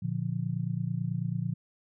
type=chord; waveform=sine; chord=Bb major; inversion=none; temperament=just; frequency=116.54 / 145.68 / 174.81 Hz; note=Bb2 / D3 / F3; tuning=0 / -14 / +2 cents; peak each=-33 dBFS; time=0.02-1.54 s; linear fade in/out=10 ms; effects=none